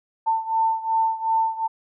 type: beating tone pair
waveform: sine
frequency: 894 / 896.7 Hz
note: A5 / A5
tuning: +27 / +33 cents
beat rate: 2.7 Hz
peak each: -21 / -24 dBFS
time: 0.26-1.68 s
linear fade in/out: 20 ms
effects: none